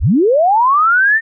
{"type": "linear sweep", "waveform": "sine", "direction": "up", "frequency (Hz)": [32.69, 1838], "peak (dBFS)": -8, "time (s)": [0, 1.21], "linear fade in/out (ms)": 50, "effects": []}